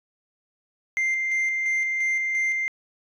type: tone with tremolo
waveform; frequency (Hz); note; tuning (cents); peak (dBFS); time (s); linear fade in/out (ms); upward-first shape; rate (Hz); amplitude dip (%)
sine; 2093; C7; 0; -18; 0.97-2.68; 0; square; 2.9; 35
effects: tanh soft clip ceiling -20 dBFS